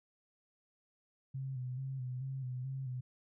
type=tone with vibrato; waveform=sine; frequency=130 Hz; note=C3; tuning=11 cents flat; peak=-37 dBFS; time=1.34-3.01 s; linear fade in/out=10 ms; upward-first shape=square; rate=2.3 Hz; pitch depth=50 cents each way; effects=none